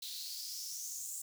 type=noise with high-pass filter sweep; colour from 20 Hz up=white; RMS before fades=-43 dBFS; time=0.02-1.22 s; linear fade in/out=5 ms; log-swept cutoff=3800 to 7700 Hz; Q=4.8; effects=none